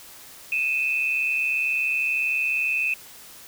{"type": "tone pair together", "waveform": "sine", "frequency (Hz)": [2497, 2637], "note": ["D#7", "E7"], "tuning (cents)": [6, 0], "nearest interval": "minor second", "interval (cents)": 94, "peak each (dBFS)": -24, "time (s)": [0.52, 2.94], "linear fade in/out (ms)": 2, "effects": ["white hiss -45 dBFS RMS until 3.47 s"]}